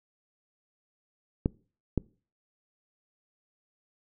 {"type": "clicks", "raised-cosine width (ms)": 3, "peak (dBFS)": [-11, -12], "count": 2, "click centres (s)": [1.459, 1.977], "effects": ["noise-tail reverb RT60 0.4 s tail -24 dB re dry"]}